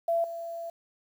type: tone with level steps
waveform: sine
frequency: 673 Hz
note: E5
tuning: 36 cents sharp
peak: -23 / -34 dBFS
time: 0.08-0.7 s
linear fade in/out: 5 ms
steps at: 0.24 s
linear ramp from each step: 2 ms
effects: 9-bit